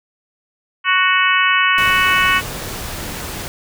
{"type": "harmonic tone", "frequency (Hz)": 370.8, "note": "F#4", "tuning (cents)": 4, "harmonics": [3, 4, 5, 6, 7, 8], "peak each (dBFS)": [-17, -18, -19, -20, -20, -21], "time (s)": [0.84, 2.42], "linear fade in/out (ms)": 50}
{"type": "noise", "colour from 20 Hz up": "pink", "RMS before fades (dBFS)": -27, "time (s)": [1.78, 3.48], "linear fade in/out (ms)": 0}
{"effects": []}